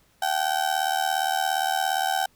35% pulse tone with amplitude modulation, 767 Hz, G5, 38 cents flat, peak -17 dBFS, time 0.22-2.26 s, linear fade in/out 5 ms, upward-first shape sine, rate 77.3 Hz, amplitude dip 85%, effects pink hiss -62 dBFS RMS until 2.35 s

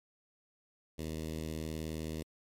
10% pulse tone with notch filter, 79 Hz, D#2, 27 cents sharp, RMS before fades -39 dBFS, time 0.98-2.23 s, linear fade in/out 10 ms, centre 1300 Hz, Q 0.71, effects MP3 64 kbps

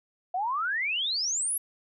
sine exponential sweep, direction up, 698.5 to 11540 Hz, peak -26 dBFS, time 0.34-1.58 s, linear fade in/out 5 ms, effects none

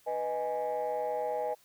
sine chord, G# minor, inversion first, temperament equal, 493.9 / 622.3 / 830.6 Hz, B4 / D#5 / G#5, 0 / 0 / 0 cents, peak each -33 dBFS, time 0.06-1.55 s, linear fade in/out 20 ms, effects tanh soft clip ceiling -25 dBFS + white hiss -64 dBFS RMS until 1.64 s

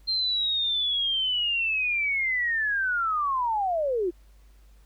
sine linear sweep, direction down, 4182 to 330.7 Hz, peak -23 dBFS, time 0.07-4.11 s, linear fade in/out 20 ms, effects added 50 Hz sine -51 dBFS peak until 4.85 s + pink hiss -65 dBFS RMS until 4.85 s

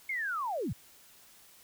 sine linear sweep, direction down, 2199 to 74 Hz, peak -31 dBFS, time 0.09-0.73 s, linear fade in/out 5 ms, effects white hiss -58 dBFS RMS until 1.63 s

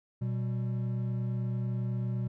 triangle tone pair together, 121.86 / 193.3 Hz, B2 / G3, -23 / -24 cents, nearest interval minor sixth, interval 799 cents, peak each -28 / -35 dBFS, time 0.21-2.28 s, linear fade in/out 10 ms, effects none

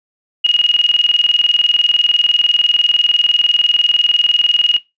sine tone with tremolo, 2877 Hz, F#7, 49 cents flat, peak -7 dBFS, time 0.44-4.79 s, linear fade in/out 10 ms, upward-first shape square, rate 20 Hz, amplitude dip 70%, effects noise-tail reverb RT60 0.2 s tail -19 dB re dry + resampled to 16000 Hz

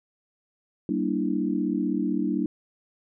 sine chord, E half-diminished seventh, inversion first, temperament equal with one note detuned, 192.52 / 233.1 / 293.7 / 329.6 Hz, G3 / Bb3 / D4 / E4, -31 / 0 / 0 / 0 cents, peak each -29 / -29 / -27 / -30 dBFS, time 0.89-2.46 s, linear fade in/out 2 ms, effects none

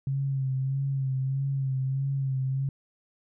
sine tone with vibrato, 134.7 Hz, C#3, 49 cents flat, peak -25 dBFS, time 0.07-2.69 s, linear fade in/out 2 ms, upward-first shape sine, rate 1.6 Hz, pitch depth 40 cents each way, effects none

